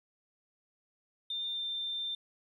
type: tone with pitch glide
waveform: triangle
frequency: 3604 to 3583 Hz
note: A7 to A7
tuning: +41 to +31 cents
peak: -30 dBFS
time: 1.3-2.15 s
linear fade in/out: 5 ms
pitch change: -10 cents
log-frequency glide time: 1.47-1.65 s
effects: tanh soft clip ceiling -32 dBFS